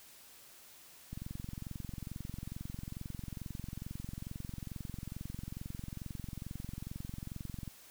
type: click train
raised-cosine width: 5 ms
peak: -29 dBFS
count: 147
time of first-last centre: 1.13-7.677 s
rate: 22.3 Hz
effects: white hiss -57 dBFS RMS until 7.9 s